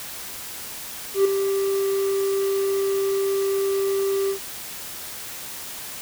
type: tone with ADSR envelope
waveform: triangle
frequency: 392 Hz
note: G4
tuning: in tune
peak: -10 dBFS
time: 1.14-4.39 s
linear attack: 110 ms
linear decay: 6 ms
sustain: -8 dB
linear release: 95 ms
effects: white hiss -35 dBFS RMS until 6.01 s